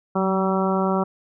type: harmonic tone with a mistuned harmonic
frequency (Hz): 191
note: G3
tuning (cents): -45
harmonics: 1 / 2 / 3 / 4 / 5 / 6 / 7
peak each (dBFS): -22 / -25 / -27 / -28 / -29 / -30 / -30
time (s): 0.15-1.04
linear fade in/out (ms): 10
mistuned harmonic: 1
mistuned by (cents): -24
effects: none